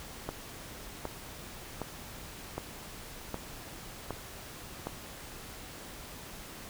click train, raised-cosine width 1 ms, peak -20 dBFS, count 7, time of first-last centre 0.29-4.87 s, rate 1.31 Hz, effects pink hiss -46 dBFS RMS until 6.69 s

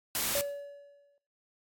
white noise, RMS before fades -31 dBFS, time 0.15-0.41 s, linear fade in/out 0 ms
triangle tone with exponential decay, 570 Hz, C#5, 48 cents sharp, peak -26 dBFS, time 0.35-1.18 s, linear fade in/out 1 ms, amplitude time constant 180 ms
effects noise-tail reverb RT60 0.5 s tail -20 dB re dry + AAC 64 kbps

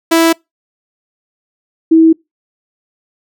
sawtooth / sine tone pair in turn, 329.6 / 323.9 Hz, E4 / E4, 0 / -30 cents, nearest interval unison, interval 30 cents, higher first, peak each -3 dBFS, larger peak neither, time 0.11-0.33 / 1.91-2.13 s, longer neither, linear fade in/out 10 ms, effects noise-tail reverb RT60 0.2 s tail -26 dB re dry

